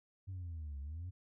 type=linear two-way sweep; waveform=sine; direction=down then up; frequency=97.3 to 67.9 to 93.7 Hz; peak=-39 dBFS; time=0.27-1.11 s; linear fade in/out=20 ms; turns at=0.8 s; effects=tanh soft clip ceiling -39 dBFS